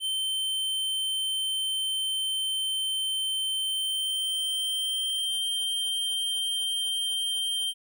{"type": "tone with pitch glide", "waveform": "square", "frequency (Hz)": [3100, 3152], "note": ["G7", "G7"], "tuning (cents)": [-20, 9], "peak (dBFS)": -27, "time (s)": [0, 7.74], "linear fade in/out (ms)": 50, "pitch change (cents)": 29, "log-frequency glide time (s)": [3.54, 5.42], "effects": []}